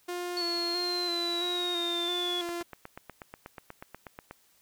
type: tone with vibrato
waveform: sawtooth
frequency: 349.2 Hz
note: F4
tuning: in tune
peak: -29 dBFS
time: 0.08-2.63 s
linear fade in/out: 10 ms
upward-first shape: square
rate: 1.5 Hz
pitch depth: 23 cents each way
type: linear sweep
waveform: sine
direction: down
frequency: 4435 to 3371 Hz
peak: -30 dBFS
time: 0.37-2.41 s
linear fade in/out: 0 ms
type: click train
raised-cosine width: 0.5 ms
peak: -26 dBFS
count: 16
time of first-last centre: 2.49-4.31 s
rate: 8.24 Hz
effects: white hiss -65 dBFS RMS until 4.61 s